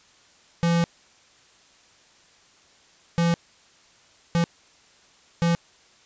square tone bursts at uneven times, 169.6 Hz, E3, 50 cents sharp, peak -19 dBFS, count 4, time 0.63-0.84 / 3.18-3.34 / 4.35-4.44 / 5.42-5.55 s, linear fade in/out 0 ms, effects white hiss -56 dBFS RMS until 6.05 s + resampled to 16000 Hz

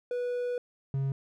triangle tone pair in turn, 490 / 136.16 Hz, B4 / C#3, -14 / -31 cents, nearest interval octave + minor seventh, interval 2217 cents, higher first, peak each -27 / -25 dBFS, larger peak second, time 0.11-0.58 / 0.94-1.12 s, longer first, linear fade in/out 2 ms, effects none

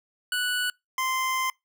25% pulse tone pair in turn, 1479 / 1040.4 Hz, F#6 / C6, -1 / -10 cents, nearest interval tritone, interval 609 cents, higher first, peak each -21 dBFS, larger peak neither, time 0.32-0.7 / 0.98-1.5 s, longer second, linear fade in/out 2 ms, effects noise-tail reverb RT60 0.2 s tail -26 dB re dry

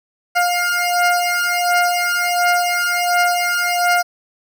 20% pulse beating tone pair, 706 / 707.4 Hz, F5 / F5, +19 / +22 cents, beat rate 1.4 Hz, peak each -13 dBFS, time 0.35-4.03 s, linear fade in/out 20 ms, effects none

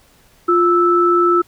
sine tone pair together, 350 / 1315 Hz, F4 / E6, +4 / -5 cents, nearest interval octave + major seventh, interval 2291 cents, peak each -13 dBFS, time 0.48-1.42 s, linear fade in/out 10 ms, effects pink hiss -52 dBFS RMS until 1.47 s

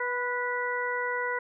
harmonic tone with a mistuned harmonic, 490 Hz, B4, 14 cents flat, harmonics 1 / 2 / 3 / 4, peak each -33 / -33 / -33 / -33 dBFS, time 0-1.39 s, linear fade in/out 5 ms, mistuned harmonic 2, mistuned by +19 cents, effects none

